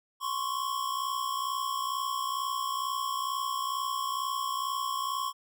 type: tone pair together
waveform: square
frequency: 1046.5 / 1108.7 Hz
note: C6 / C#6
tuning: 0 / 0 cents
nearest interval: minor second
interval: 100 cents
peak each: -34 / -33 dBFS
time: 0.2-5.33 s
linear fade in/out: 50 ms
effects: none